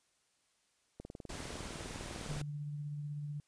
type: click train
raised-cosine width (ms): 2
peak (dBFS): -32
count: 29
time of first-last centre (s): 1-2.414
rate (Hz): 19.8
type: noise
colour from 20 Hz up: pink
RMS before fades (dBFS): -45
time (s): 1.29-2.42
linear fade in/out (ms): 5
type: tone with tremolo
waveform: sine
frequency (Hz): 146.83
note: D3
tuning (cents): 0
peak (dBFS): -37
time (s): 2.29-3.4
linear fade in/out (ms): 0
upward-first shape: triangle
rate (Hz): 16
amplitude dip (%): 30
effects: white hiss -75 dBFS RMS until 3.47 s + resampled to 22050 Hz